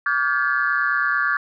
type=tone cluster; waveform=sine; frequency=1156 / 1417 / 1582 / 1711 Hz; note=D6 / F6 / G6 / A6; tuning=-28 / +25 / +15 / -49 cents; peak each=-23 dBFS; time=0.06-1.37 s; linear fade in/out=2 ms; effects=tanh soft clip ceiling -8 dBFS